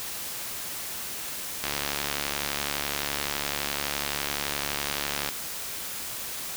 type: click train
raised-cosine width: 0.2 ms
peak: -10 dBFS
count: 263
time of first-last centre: 1.64-5.289 s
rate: 71.8 Hz
effects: white hiss -35 dBFS RMS until 6.56 s